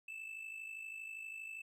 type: tone with amplitude modulation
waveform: triangle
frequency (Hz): 2637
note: E7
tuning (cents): 0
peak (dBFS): -40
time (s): 0.08-1.62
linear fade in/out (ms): 5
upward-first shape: sine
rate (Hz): 52.5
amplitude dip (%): 60
effects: none